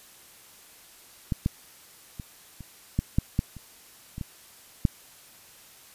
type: clicks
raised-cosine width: 5 ms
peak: -13 / -11 / -23 / -28 / -11 / -8 / -10 / -29 / -23 / -20 / -7 dBFS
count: 11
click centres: 1.322 / 1.461 / 2.198 / 2.607 / 2.99 / 3.185 / 3.391 / 3.567 / 4.181 / 4.212 / 4.852 s
effects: white hiss -52 dBFS RMS until 5.94 s + resampled to 32000 Hz